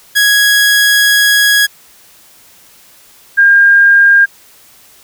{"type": "tone pair in turn", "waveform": ["sawtooth", "sine"], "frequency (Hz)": [1662, 1609.1], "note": ["G#6", "G6"], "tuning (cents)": [1, 45], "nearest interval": "minor second", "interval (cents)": 56, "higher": "first", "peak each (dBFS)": -3, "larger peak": "neither", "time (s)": [[0.15, 1.67], [3.37, 4.26]], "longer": "first", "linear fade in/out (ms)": 20, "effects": ["white hiss -43 dBFS RMS until 5.03 s"]}